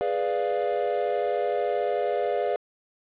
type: chord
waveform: triangle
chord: G# diminished seventh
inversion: none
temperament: equal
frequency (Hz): 415.3 / 493.9 / 587.3 / 698.5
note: G#4 / B4 / D5 / F5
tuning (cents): 0 / 0 / 0 / 0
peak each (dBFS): -27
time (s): 0.01-2.56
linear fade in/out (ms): 0
effects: resampled to 8000 Hz + 8-bit

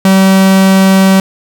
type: tone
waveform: 45% pulse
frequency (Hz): 191.6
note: G3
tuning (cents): -39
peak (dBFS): -4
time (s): 0.05-1.2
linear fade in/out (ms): 2
effects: none

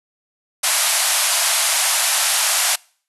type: band-pass noise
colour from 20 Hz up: white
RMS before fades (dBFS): -18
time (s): 0.63-2.76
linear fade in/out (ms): 10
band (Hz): 590 to 12000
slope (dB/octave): 96
effects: noise-tail reverb RT60 0.5 s tail -26 dB re dry

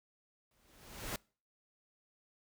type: noise with exponential growth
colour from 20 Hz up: pink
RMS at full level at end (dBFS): -37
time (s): 0.51-1.16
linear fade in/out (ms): 2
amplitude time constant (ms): 140
effects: noise-tail reverb RT60 0.4 s tail -25 dB re dry

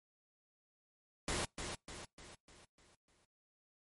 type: noise with echo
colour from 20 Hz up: pink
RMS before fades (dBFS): -37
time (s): 1.28-1.45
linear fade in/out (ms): 2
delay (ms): 300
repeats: 6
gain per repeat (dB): -6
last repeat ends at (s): 3.25
effects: noise-tail reverb RT60 0.2 s tail -26 dB re dry + MP3 48 kbps

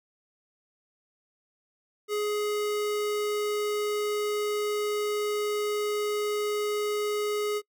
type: tone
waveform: square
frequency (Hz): 418.1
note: G#4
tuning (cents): +12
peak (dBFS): -27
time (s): 2.08-7.62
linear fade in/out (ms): 50
effects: noise-tail reverb RT60 0.1 s tail -25 dB re dry

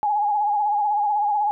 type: tone with vibrato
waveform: sine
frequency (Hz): 830.6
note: G#5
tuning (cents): 0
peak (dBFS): -18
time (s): 0.03-1.51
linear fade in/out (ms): 0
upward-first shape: sine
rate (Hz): 16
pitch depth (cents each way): 52
effects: none

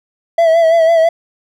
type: tone with vibrato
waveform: triangle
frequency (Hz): 659.3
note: E5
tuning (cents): 0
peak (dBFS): -5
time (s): 0.38-1.09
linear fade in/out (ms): 5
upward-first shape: sine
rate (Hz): 6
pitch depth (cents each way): 44
effects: none

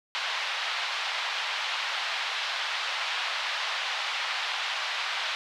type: band-pass noise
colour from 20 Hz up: white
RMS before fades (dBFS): -31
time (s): 0.15-5.35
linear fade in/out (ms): 0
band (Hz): 730 to 3900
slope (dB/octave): 24
effects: none

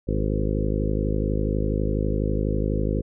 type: harmonic tone with a mistuned harmonic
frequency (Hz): 52.1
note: G#1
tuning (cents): +6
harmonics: 1 / 2 / 3 / 4 / 5 / 6 / 7 / 8 / 9 / 10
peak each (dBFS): -25 / -28 / -30 / -31 / -32 / -33 / -33 / -34 / -35 / -35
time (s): 0.07-3.02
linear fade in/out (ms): 20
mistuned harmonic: 9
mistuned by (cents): +17
effects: none

